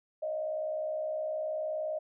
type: tone with frequency modulation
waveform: sine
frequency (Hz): 622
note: D#5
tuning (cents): -1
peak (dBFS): -31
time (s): 0.22-1.99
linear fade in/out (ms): 10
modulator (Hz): 59.5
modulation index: 0.57
effects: none